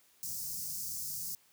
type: band-stop noise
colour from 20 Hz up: white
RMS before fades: -39 dBFS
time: 0.23-1.35 s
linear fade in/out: 0 ms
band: 200 to 4900 Hz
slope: 48 dB/octave
effects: white hiss -66 dBFS RMS until 1.52 s + high-pass 60 Hz 12 dB/octave